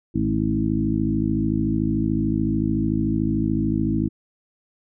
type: harmonic tone with a mistuned harmonic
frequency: 53.6 Hz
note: A1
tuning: 45 cents flat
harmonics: 1 / 2 / 3 / 4 / 5 / 6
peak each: -30 / -27 / -28 / -25 / -25 / -25 dBFS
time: 0.14-4.09 s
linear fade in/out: 20 ms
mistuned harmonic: 3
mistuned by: -39 cents
effects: none